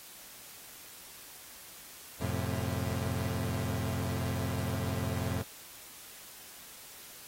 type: chord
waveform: 30% pulse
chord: F major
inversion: none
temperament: equal with one note detuned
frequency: 89.45 / 110 / 130.81 Hz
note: F2 / A2 / C3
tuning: +42 / 0 / 0 cents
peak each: -33 / -34 / -34 dBFS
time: 2.2-5.43 s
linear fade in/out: 20 ms
effects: white hiss -50 dBFS RMS until 7.27 s + AAC 48 kbps